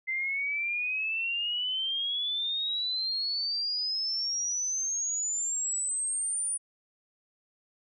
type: exponential sweep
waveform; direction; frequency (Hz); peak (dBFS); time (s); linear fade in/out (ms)
sine; up; 2063 to 9500; -28; 0.07-6.58; 20
effects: none